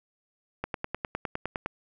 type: click train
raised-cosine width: 0.5 ms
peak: -15 dBFS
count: 11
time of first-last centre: 0.64-1.66 s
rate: 9.8 Hz
effects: none